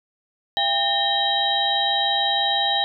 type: tone cluster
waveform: sine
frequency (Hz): 676 / 802 / 1821 / 3154 / 3841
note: E5 / G5 / A#6 / G7 / B7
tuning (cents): +43 / +39 / -41 / +10 / -49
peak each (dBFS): -30 / -23 / -28 / -26 / -22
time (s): 0.57-2.84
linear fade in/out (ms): 0
effects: none